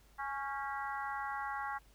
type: harmonic tone with a mistuned harmonic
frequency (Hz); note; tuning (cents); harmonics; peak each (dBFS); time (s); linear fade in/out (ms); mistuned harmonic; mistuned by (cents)
277.2; C#4; 0; 3 / 4 / 5 / 6 / 7; -40 / -42 / -44 / -46 / -47; 0.18-1.79; 20; 6; -42
effects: added 50 Hz sine -62 dBFS peak until 1.94 s + pink hiss -67 dBFS RMS until 1.94 s